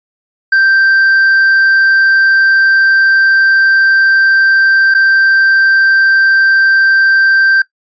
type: tone with dropouts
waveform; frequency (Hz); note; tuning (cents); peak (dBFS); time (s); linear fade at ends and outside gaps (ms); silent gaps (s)
triangle; 1568; G6; 0; -4; 0.52-7.62; 5; 4.941-4.947
effects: noise-tail reverb RT60 0.1 s tail -17 dB re dry + resampled to 16000 Hz